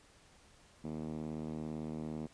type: tone with band-pass filter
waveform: 5% pulse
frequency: 77.78 Hz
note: D#2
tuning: in tune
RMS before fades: -41 dBFS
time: 0.84-2.27 s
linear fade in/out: 5 ms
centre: 210 Hz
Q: 1.9
effects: pink hiss -63 dBFS RMS until 2.33 s + resampled to 22050 Hz